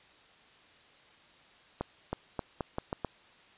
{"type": "accelerating click train", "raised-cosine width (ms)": 1, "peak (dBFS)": -18, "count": 7, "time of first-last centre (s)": [1.81, 3.047], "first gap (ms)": 320, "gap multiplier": 0.82, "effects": ["white hiss -59 dBFS RMS until 3.57 s", "resampled to 8000 Hz"]}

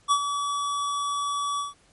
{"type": "tone with ADSR envelope", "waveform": "square", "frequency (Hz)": 1144, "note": "D6", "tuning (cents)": -46, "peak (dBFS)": -17, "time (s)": [0.08, 1.74], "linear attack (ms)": 35, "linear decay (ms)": 69, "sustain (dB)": -9, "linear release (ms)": 150, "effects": ["pink hiss -60 dBFS RMS until 1.92 s", "MP3 48 kbps"]}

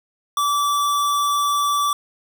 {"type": "tone", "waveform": "square", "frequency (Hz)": 1158, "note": "D6", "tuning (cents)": -25, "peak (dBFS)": -18, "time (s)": [0.37, 1.93], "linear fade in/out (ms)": 2, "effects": []}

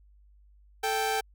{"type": "tone pair together", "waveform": "sawtooth", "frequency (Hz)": [439, 784], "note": ["A4", "G5"], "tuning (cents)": [-4, 0], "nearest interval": "minor seventh", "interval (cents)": 1004, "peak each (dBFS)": [-27, -24], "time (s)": [0.83, 1.21], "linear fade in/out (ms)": 10, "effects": ["added 50 Hz sine -55 dBFS peak until 1.34 s"]}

